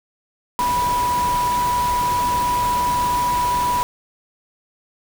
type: tone in noise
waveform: sine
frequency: 980 Hz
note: B5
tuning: 14 cents flat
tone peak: -17 dBFS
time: 0.59-3.83 s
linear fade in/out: 0 ms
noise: pink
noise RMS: -28 dBFS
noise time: 0.59-3.83 s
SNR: +8 dB
effects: none